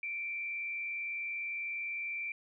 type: tone with frequency modulation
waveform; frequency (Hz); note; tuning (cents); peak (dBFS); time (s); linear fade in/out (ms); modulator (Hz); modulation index
sine; 2349; D7; 0; -35; 0.03-2.32; 2; 80.1; 0.66
effects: none